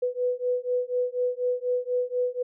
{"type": "beating tone pair", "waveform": "sine", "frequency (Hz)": [493.9, 498], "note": ["B4", "B4"], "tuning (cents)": [0, 14], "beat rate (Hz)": 4.1, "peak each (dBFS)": -27, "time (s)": [0.02, 2.43], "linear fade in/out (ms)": 10, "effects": []}